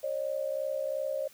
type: tone pair together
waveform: sine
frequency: 544 / 606.8 Hz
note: C#5 / D#5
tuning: -33 / -44 cents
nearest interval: major second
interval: 189 cents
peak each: -32 / -33 dBFS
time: 0.03-1.28 s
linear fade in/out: 10 ms
effects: white hiss -57 dBFS RMS until 1.33 s